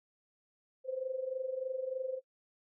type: tone with amplitude modulation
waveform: sine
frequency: 520 Hz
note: C5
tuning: 11 cents flat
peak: -31 dBFS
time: 0.84-2.21 s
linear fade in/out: 50 ms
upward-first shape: sine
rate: 23.3 Hz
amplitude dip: 80%
effects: noise-tail reverb RT60 0.1 s tail -19 dB re dry